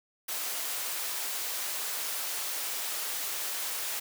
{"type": "high-pass noise", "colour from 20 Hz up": "white", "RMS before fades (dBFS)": -34, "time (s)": [0.28, 4], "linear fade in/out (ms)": 10, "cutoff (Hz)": 470, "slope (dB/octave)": 12, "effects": []}